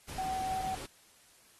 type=tone in noise; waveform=sine; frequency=757 Hz; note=F#5; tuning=39 cents sharp; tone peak=-32 dBFS; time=0.18-0.75 s; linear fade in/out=5 ms; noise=pink; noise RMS=-44 dBFS; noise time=0.08-0.86 s; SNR=+9 dB; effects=white hiss -62 dBFS RMS until 1.59 s + AAC 32 kbps